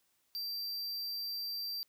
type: tone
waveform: square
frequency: 4699 Hz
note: D8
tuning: in tune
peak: -37 dBFS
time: 0.35-1.83 s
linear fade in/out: 0 ms
effects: white hiss -75 dBFS RMS until 1.88 s